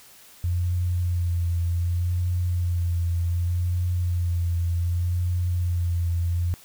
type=tone with vibrato; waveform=sine; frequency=87.31 Hz; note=F2; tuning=in tune; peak=-21 dBFS; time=0.44-6.54 s; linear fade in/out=0 ms; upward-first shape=sine; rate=0.66 Hz; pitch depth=33 cents each way; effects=white hiss -50 dBFS RMS until 6.64 s